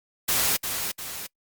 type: noise with echo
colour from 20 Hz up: white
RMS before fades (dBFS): -23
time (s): 0.28-0.57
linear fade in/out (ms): 10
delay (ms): 350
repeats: 2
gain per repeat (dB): -6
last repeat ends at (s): 1.27
effects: noise-tail reverb RT60 0.1 s tail -25 dB re dry + Opus 48 kbps